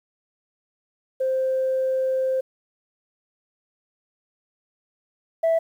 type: tone pair in turn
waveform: sine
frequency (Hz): 523.3 / 657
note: C5 / E5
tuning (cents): 0 / -6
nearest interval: major third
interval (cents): 394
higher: second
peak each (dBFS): -19 / -15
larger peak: second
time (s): 1.2-2.41 / 5.43-5.59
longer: first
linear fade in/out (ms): 10
effects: tanh soft clip ceiling -15 dBFS + 9-bit